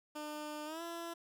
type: tone with pitch glide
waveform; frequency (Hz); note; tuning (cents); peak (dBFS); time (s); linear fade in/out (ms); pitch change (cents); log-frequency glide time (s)
15% pulse; 300.8 to 337.6; D4 to E4; +42 to +41; -35; 0.15-1.14; 10; +199; 0.65-0.82
effects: none